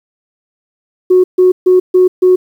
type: tone bursts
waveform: sine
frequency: 367.1 Hz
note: F#4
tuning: 14 cents flat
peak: -3 dBFS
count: 5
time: 1.1-2.36 s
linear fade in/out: 10 ms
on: 140 ms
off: 140 ms
effects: tanh soft clip ceiling 0 dBFS + 7-bit